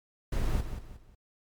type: noise with echo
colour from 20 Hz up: brown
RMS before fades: -28 dBFS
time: 0.32-0.61 s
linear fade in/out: 5 ms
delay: 180 ms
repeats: 3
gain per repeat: -9 dB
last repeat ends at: 1.15 s
effects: MP3 96 kbps

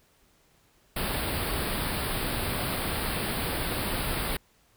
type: band-stop noise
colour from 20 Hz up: pink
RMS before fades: -30 dBFS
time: 0.96-4.37 s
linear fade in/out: 5 ms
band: 4900 to 8500 Hz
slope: 96 dB/octave
effects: pink hiss -64 dBFS RMS until 4.76 s

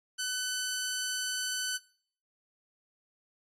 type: tone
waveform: 10% pulse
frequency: 1506 Hz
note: F#6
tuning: 30 cents sharp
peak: -23 dBFS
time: 0.18-1.78 s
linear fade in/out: 20 ms
effects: noise-tail reverb RT60 0.6 s tail -24 dB re dry + AAC 32 kbps

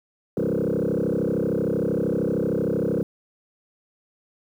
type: tone with frequency modulation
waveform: sine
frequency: 329.6 Hz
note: E4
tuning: in tune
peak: -19 dBFS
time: 0.37-3.03 s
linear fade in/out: 2 ms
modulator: 33 Hz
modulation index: 5.7
effects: tanh soft clip ceiling -18 dBFS + 9-bit

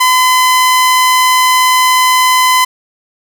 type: tone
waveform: sawtooth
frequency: 1017 Hz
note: C6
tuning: 50 cents flat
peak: -3 dBFS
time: 0-2.65 s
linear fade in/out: 10 ms
effects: none

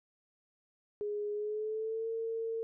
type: tone with pitch glide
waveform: sine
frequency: 415.3 to 452.9 Hz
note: G#4 to A#4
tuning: 0 to -50 cents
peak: -33 dBFS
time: 1.01-2.63 s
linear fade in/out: 0 ms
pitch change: +150 cents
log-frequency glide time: 1.33-2.07 s
effects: none

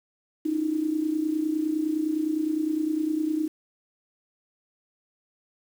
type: tone with amplitude modulation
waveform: sine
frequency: 311.1 Hz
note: D#4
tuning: in tune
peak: -20 dBFS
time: 0.45-3.48 s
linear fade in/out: 10 ms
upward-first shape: sine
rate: 29.8 Hz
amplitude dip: 70%
effects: 8-bit

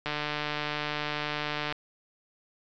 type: click train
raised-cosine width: 0.3 ms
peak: -15 dBFS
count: 249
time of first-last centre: 0.06-1.724 s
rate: 149 Hz
effects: resampled to 16000 Hz

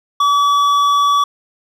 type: tone with hard clipping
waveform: sine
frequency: 1144 Hz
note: D6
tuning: 46 cents flat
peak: -12 dBFS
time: 0.2-1.24 s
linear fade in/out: 5 ms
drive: 8 dB
effects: none

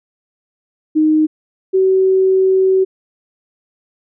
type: tone pair in turn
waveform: sine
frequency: 310 / 379.1 Hz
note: D#4 / F#4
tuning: -6 / +42 cents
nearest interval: minor third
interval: 348 cents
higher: second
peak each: -9 dBFS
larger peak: neither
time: 0.95-1.27 / 1.73-2.85 s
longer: second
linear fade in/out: 20 ms
effects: none

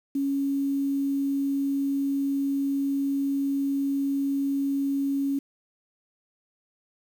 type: tone with quantisation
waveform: sine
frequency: 277.2 Hz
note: C#4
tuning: in tune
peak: -23 dBFS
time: 0.15-5.39 s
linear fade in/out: 5 ms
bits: 8
effects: none

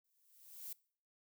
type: noise with exponential growth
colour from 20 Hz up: violet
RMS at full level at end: -44 dBFS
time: 0.04-0.73 s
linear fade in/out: 5 ms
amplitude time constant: 150 ms
effects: noise-tail reverb RT60 0.5 s tail -23 dB re dry

